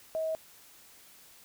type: tone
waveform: sine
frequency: 638 Hz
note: D#5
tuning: 43 cents sharp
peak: -29 dBFS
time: 0.15-0.35 s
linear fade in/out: 0 ms
effects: white hiss -56 dBFS RMS until 1.44 s